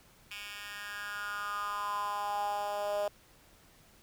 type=tone with high-pass filter sweep; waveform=10% pulse; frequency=205 Hz; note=G#3; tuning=22 cents flat; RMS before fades=-36 dBFS; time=0.31-3.08 s; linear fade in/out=2 ms; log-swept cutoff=2300 to 590 Hz; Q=5.9; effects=pink hiss -61 dBFS RMS until 4.02 s